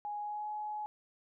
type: tone with pitch glide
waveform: sine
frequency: 830.6 to 844.6 Hz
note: G#5 to G#5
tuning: 0 to +29 cents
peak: -36 dBFS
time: 0.05-0.86 s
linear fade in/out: 0 ms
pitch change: +29 cents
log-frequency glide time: 0.2-0.48 s
effects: none